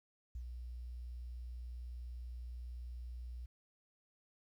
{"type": "tone with ADSR envelope", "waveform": "sine", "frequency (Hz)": 60.6, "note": "B1", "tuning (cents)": -32, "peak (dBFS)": -40, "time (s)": [0.35, 3.46], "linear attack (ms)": 4, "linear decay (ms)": 72, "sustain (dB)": -3, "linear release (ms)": 8, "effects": ["12-bit"]}